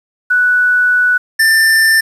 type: tone pair in turn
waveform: sine / square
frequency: 1480 / 1783.8 Hz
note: F#6 / A6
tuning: 0 / +23 cents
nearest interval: minor third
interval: 323 cents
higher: second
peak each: -8 dBFS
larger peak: neither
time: 0.3-1.18 / 1.39-2.01 s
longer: first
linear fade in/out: 10 ms
effects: resampled to 32000 Hz + 7-bit